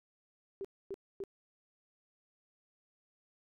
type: tone bursts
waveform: sine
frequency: 392 Hz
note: G4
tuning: in tune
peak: -37 dBFS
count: 3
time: 0.61-1.238 s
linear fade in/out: 0 ms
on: 36 ms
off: 260 ms
effects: none